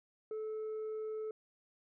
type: tone with tanh clipping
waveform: triangle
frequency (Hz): 434.5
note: A4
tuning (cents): -22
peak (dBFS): -38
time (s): 0.31-1.31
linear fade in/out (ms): 2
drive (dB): 7
effects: none